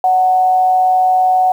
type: tone with amplitude modulation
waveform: sine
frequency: 741 Hz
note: F#5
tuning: 2 cents sharp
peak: -7 dBFS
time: 0.04-1.52 s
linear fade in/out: 2 ms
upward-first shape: sine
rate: 165 Hz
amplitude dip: 35%
effects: 7-bit